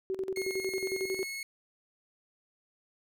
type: tone with tremolo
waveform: sine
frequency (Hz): 380.8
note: F#4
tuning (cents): +50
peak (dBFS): -29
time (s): 0.1-1.23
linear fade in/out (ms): 0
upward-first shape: square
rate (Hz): 11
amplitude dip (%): 75
type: tone with pitch glide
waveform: sawtooth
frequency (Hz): 2159 to 2183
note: C#7 to C#7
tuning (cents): -46 to -27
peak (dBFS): -33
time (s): 0.36-1.43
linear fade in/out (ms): 2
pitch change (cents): +19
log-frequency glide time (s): 1.02-1.17
effects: none